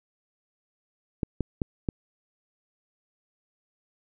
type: clicks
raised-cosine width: 3 ms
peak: -13 dBFS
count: 4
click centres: 1.232 / 1.407 / 1.618 / 1.888 s
effects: none